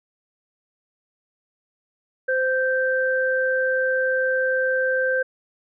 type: tone pair together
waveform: sine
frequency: 518 / 1564.4 Hz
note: C5 / G6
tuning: -17 / -4 cents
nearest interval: octave + perfect fifth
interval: 1913 cents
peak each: -21 / -22 dBFS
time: 2.28-5.23 s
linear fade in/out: 10 ms
effects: none